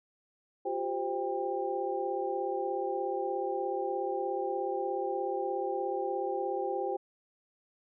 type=tone cluster; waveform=sine; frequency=354.3 / 391.1 / 522 / 796 Hz; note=F4 / G4 / C5 / G5; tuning=+25 / -4 / -4 / +26 cents; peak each=-37 / -35 / -36 / -35 dBFS; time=0.65-6.97 s; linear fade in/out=10 ms; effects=none